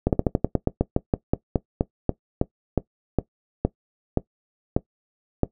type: slowing click train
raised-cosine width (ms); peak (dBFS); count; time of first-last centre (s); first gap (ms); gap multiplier
2; -5; 22; 0.07-5.433; 58; 1.13
effects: noise-tail reverb RT60 0.1 s tail -18 dB re dry